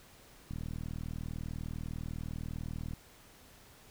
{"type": "click train", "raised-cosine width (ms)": 5, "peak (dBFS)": -28, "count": 98, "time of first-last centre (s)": [0.51, 2.935], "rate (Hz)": 40, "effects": ["pink hiss -58 dBFS RMS until 3.9 s"]}